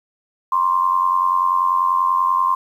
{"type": "tone with amplitude modulation", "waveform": "sine", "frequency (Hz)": 1053, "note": "C6", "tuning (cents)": 11, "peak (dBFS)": -11, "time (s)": [0.52, 2.55], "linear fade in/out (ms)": 5, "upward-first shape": "sine", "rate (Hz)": 90.3, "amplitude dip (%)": 70, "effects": ["8-bit"]}